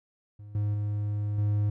triangle tone with level steps, 103.83 Hz, G#2, in tune, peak -40 / -23 / -25 / -21 dBFS, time 0.39-1.7 s, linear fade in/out 5 ms, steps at 0.55 / 0.74 / 1.38 s, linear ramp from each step 2 ms, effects none

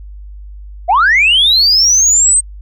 sine linear sweep, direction up, 641 to 8400 Hz, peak -5 dBFS, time 0.88-2.41 s, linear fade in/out 20 ms, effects tanh soft clip ceiling -3 dBFS + added 50 Hz sine -28 dBFS peak until 2.61 s

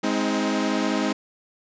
sawtooth chord, Ab major, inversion none, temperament equal with one note detuned, 207.7 / 261.6 / 316.7 Hz, Ab3 / C4 / Eb4, 0 / 0 / +31 cents, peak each -22 dBFS, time 0.03-1.13 s, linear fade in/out 10 ms, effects resampled to 16000 Hz + 9-bit

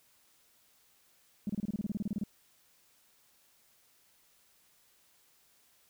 sine tone bursts, 205.2 Hz, G#3, 21 cents flat, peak -29 dBFS, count 15, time 1.47-2.237 s, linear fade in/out 2 ms, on 25 ms, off 28 ms, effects tanh soft clip ceiling -26 dBFS + white hiss -67 dBFS RMS until 5.89 s

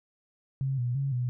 sine tone with pitch steps, 134.7 / 122.1 / 137.8 / 123.7 Hz, C#3 / B2 / C#3 / B2, -49 / -19 / -10 / +3 cents, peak -26 dBFS, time 0.61-1.29 s, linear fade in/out 0 ms, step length 170 ms, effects none

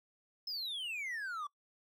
triangle exponential sweep, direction down, 5230 to 1133 Hz, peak -36 dBFS, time 0.47-1.47 s, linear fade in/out 5 ms, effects noise-tail reverb RT60 0.1 s tail -22 dB re dry

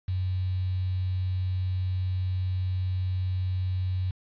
sine tone with quantisation, 92.5 Hz, F#2, in tune, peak -25 dBFS, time 0.08-4.11 s, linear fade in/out 5 ms, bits 8, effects resampled to 11025 Hz

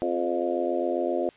harmonic tone with a mistuned harmonic, 87.5 Hz, F2, 4 cents sharp, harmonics 3 / 4 / 5 / 6 / 7 / 8, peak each -33 / -28 / -34 / -31 / -30 / -33 dBFS, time 0.02-1.29 s, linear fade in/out 0 ms, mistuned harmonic 5, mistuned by -42 cents, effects white hiss -55 dBFS RMS until 1.36 s + resampled to 8000 Hz

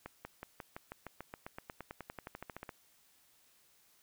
accelerating click train, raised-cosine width 0.5 ms, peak -28 dBFS, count 24, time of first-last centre 0.06-2.692 s, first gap 190 ms, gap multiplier 0.95, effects white hiss -68 dBFS RMS until 4.02 s

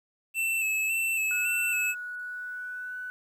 square tone with vibrato, 2637 Hz, E7, in tune, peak -26 dBFS, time 0.34-1.95 s, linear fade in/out 50 ms, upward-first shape square, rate 1.8 Hz, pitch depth 27 cents each way
sine tone with pitch glide, 1457 to 1493.6 Hz, F#6 to F#6, -27 to +16 cents, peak -34 dBFS, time 1.31-3.1 s, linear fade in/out 0 ms, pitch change +43 cents, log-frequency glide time 1.73-2.97 s
effects 10-bit

